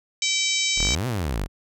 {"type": "harmonic tone", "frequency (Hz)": 770, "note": "G5", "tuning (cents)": -31, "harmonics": [3, 4, 5, 6, 7, 8, 9, 10], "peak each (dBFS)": [-27, -29, -27, -33, -29, -28, -32, -32], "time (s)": [0.22, 0.95], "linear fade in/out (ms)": 2}
{"type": "exponential two-way sweep", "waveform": "sawtooth", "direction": "up then down", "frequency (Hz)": [30.87, 132.8, 39.8], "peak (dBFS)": -20, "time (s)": [0.76, 1.48], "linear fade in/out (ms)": 50, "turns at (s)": 1.07}
{"effects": []}